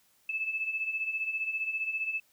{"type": "beating tone pair", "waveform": "sine", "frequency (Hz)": [2605, 2620], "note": ["E7", "E7"], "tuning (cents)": [-21, -11], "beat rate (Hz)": 15, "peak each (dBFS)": [-37, -31], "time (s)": [0.29, 2.2], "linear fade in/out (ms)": 5, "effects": ["white hiss -67 dBFS RMS until 2.32 s"]}